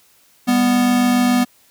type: tone pair together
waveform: square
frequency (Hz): 199.82 / 246.9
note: G3 / B3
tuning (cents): +33 / 0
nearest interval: major third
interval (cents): 367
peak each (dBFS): -22 / -14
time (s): 0.47-1.45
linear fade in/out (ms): 20
effects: white hiss -54 dBFS RMS until 1.7 s